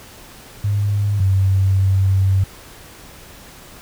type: tone pair in turn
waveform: sine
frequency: 102 / 96.03 Hz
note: G#2 / G2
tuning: -31 / -35 cents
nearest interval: minor second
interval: 104 cents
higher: first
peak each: -15 / -12 dBFS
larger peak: second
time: 0.64-1.2 / 1.2-2.44 s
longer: second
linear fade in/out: 5 ms
effects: pink hiss -41 dBFS RMS until 3.81 s